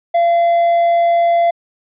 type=tone; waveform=triangle; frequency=684 Hz; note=F5; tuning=36 cents flat; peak=-8 dBFS; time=0.14-1.51 s; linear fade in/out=10 ms; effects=resampled to 8000 Hz